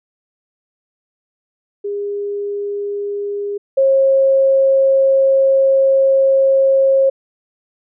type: tone pair in turn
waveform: sine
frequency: 406.6 / 539.1 Hz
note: G#4 / C#5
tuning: -37 / -48 cents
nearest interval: perfect fourth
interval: 489 cents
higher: second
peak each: -19 / -9 dBFS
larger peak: second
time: 1.84-3.58 / 3.77-7.1 s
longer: second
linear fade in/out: 10 ms
effects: none